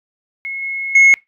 sine tone with level steps, 2174 Hz, C#7, 34 cents flat, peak -22 / -20 / -3 dBFS, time 0.45-1.14 s, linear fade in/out 0 ms, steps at 0.62 / 0.95 s, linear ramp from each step 5 ms, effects noise-tail reverb RT60 0.2 s tail -25 dB re dry + tanh soft clip ceiling -4 dBFS

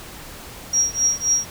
sine tone with tremolo, 5660 Hz, F8, 22 cents sharp, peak -13 dBFS, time 0.73-1.46 s, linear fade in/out 5 ms, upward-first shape triangle, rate 3.8 Hz, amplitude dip 100%, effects pink hiss -38 dBFS RMS until 1.5 s

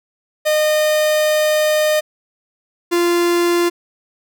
45% pulse tone pair in turn, 612 / 346.7 Hz, D#5 / F4, -29 / -13 cents, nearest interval minor seventh, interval 984 cents, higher first, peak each -13 dBFS, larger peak neither, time 0.45-2.01 / 2.91-3.7 s, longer first, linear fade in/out 20 ms, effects none

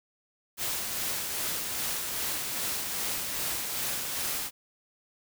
white noise with tremolo, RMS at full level -31 dBFS, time 0.57-4.51 s, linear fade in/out 50 ms, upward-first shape sine, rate 2.5 Hz, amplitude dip 30%, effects none

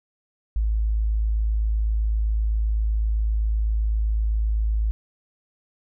sine tone, 53.9 Hz, A1, 35 cents flat, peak -19 dBFS, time 0.56-4.91 s, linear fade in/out 0 ms, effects none

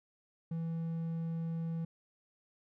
triangle tone, 164.81 Hz, E3, in tune, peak -32 dBFS, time 0.51-1.85 s, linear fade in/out 5 ms, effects none

